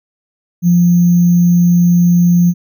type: tone with sample-and-hold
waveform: sine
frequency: 174.5 Hz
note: F3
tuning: 1 cent flat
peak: -6 dBFS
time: 0.62-2.54 s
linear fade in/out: 50 ms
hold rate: 6300 Hz
effects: none

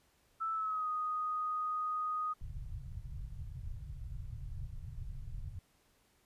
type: tone with pitch glide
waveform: sine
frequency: 1318.5 to 1244.5 Hz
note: E6 to D#6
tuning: 0 to 0 cents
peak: -33 dBFS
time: 0.4-2.34 s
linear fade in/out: 20 ms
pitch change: -100 cents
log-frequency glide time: 0.53-0.88 s
type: low-pass noise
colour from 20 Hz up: pink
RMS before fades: -43 dBFS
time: 2.41-5.59 s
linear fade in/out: 5 ms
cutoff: 140 Hz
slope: 48 dB/octave
effects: pink hiss -71 dBFS RMS until 6.25 s + resampled to 32000 Hz

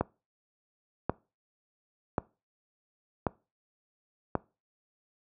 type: click train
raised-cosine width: 1 ms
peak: -12 dBFS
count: 5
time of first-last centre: 0.01-4.353 s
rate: 0.921 Hz
effects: noise-tail reverb RT60 0.3 s tail -22 dB re dry + high-pass 60 Hz 12 dB/octave

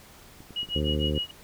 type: clicks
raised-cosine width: 3 ms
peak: -32 dBFS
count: 10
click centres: 0.405 / 0.507 / 0.631 / 0.689 / 0.792 / 0.881 / 0.915 / 0.955 / 0.995 / 1.044 s
type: tone with tremolo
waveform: sine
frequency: 2901 Hz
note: F#7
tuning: 35 cents flat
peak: -26 dBFS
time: 0.56-1.31 s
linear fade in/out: 2 ms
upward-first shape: sine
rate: 6.6 Hz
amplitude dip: 100%
type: harmonic tone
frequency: 75 Hz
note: D2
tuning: 37 cents sharp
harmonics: 1 / 2 / 3 / 4 / 5 / 6 / 7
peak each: -28 / -31 / -33 / -34 / -35 / -36 / -36 dBFS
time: 0.75-1.19 s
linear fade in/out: 10 ms
effects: pink hiss -51 dBFS RMS until 1.43 s

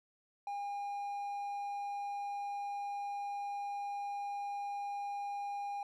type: tone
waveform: triangle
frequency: 809 Hz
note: G#5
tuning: 46 cents flat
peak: -35 dBFS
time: 0.47-5.83 s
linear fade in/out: 2 ms
effects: none

